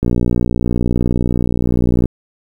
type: click train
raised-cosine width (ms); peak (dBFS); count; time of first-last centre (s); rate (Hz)
3; -3; 123; 0.03-2.057; 60.2
effects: 7-bit